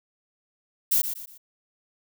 violet noise with echo, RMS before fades -21 dBFS, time 0.91-1.02 s, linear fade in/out 10 ms, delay 120 ms, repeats 3, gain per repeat -9 dB, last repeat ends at 1.38 s, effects none

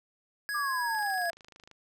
square tone with vibrato, 1661.2 Hz, G#6, in tune, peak -32 dBFS, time 0.49-1.3 s, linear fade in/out 0 ms, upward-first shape sine, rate 9.1 Hz, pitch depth 10 cents each way
sine exponential sweep, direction down, 1211 to 667 Hz, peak -30 dBFS, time 0.54-1.31 s, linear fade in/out 10 ms
click train, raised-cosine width 0.2 ms, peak -34 dBFS, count 21, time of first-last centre 0.95-1.713 s, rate 26.2 Hz
effects none

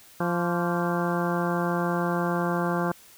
harmonic tone with a mistuned harmonic, 173.9 Hz, F3, 7 cents flat, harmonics 1 / 2 / 3 / 4 / 5 / 6 / 7 / 8 / 9, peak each -27 / -30 / -32 / -33 / -34 / -35 / -35 / -36 / -37 dBFS, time 0.2-2.92 s, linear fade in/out 5 ms, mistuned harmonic 7, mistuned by -88 cents, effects white hiss -52 dBFS RMS until 3.17 s

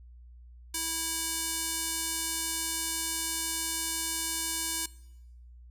square tone with band-pass filter, 327 Hz, E4, 14 cents flat, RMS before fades -33 dBFS, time 0.74-4.86 s, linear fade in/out 5 ms, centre 9100 Hz, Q 1.2, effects noise-tail reverb RT60 0.9 s tail -21 dB re dry + added 60 Hz sine -48 dBFS peak until 5.7 s

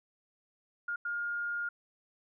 sine tone bursts at uneven times, 1417 Hz, F6, 25 cents sharp, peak -32 dBFS, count 2, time 0.88-0.96 / 1.05-1.69 s, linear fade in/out 5 ms, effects none

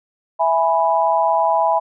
sine chord, E major, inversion none, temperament equal, 659.3 / 830.6 / 987.8 Hz, E5 / G#5 / B5, 0 / 0 / 0 cents, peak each -18 dBFS, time 0.39-1.8 s, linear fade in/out 20 ms, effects none

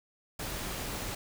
pink noise, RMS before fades -37 dBFS, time 0.39-1.15 s, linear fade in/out 5 ms, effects none

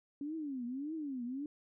sine tone with vibrato, 277.2 Hz, C#4, in tune, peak -37 dBFS, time 0.21-1.46 s, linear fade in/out 2 ms, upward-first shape triangle, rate 1.7 Hz, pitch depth 290 cents each way, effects none

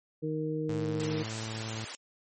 harmonic tone, 155.56 Hz, D#3, in tune, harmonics 1 / 2 / 3, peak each -34 / -34 / -34 dBFS, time 0.22-1.24 s, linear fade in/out 20 ms
sawtooth tone with pitch glide, 108.9 to 110.8 Hz, A2 to A2, -17 to +13 cents, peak -32 dBFS, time 0.69-1.85 s, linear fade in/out 5 ms, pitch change +30 cents, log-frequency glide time 1.15-1.31 s
white high-pass noise, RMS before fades -38 dBFS, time 1-1.95 s, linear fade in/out 0 ms, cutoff 380 Hz, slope 12 dB/octave
effects MP3 32 kbps

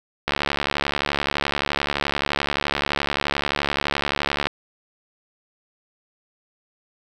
click train, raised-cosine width 0.3 ms, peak -5 dBFS, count 301, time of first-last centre 0.28-4.47 s, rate 71.6 Hz, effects 7-bit

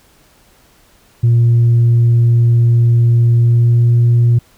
sine tone with pitch glide, 117.8 to 118.83 Hz, A#2 to A#2, +19 to +34 cents, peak -5 dBFS, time 1.23-4.39 s, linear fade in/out 10 ms, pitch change +15 cents, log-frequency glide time 3.35-3.94 s, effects tanh soft clip ceiling -5 dBFS + pink hiss -50 dBFS RMS until 4.57 s

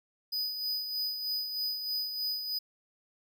square tone with tremolo, 4978 Hz, D#8, in tune, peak -30 dBFS, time 0.32-2.59 s, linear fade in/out 10 ms, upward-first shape sine, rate 3.2 Hz, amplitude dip 50%, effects none

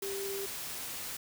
sine tone in noise, 394.2 Hz, G4, 10 cents sharp, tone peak -36 dBFS, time 0.02-0.46 s, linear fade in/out 5 ms, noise white, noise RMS -40 dBFS, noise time 0.02-1.17 s, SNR +1 dB, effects none

